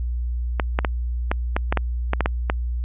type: clicks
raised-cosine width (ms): 0.5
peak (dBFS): -5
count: 11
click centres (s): 0.598 / 0.789 / 0.848 / 1.315 / 1.565 / 1.725 / 1.773 / 2.134 / 2.207 / 2.259 / 2.499
effects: added 60 Hz sine -22 dBFS peak until 2.84 s + resampled to 8000 Hz